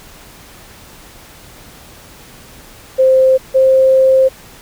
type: tone pair in turn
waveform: sine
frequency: 523.3 / 526.9 Hz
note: C5 / C5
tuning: 0 / +12 cents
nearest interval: unison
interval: 12 cents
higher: second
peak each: -6 dBFS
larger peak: neither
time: 2.98-3.38 / 3.54-4.29 s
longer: second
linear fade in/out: 20 ms
effects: pink hiss -39 dBFS RMS until 4.61 s